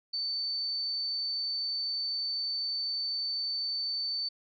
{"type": "tone", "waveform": "sine", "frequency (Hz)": 4536, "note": "C#8", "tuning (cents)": 39, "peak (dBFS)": -30, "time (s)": [0.13, 4.29], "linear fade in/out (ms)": 10, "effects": []}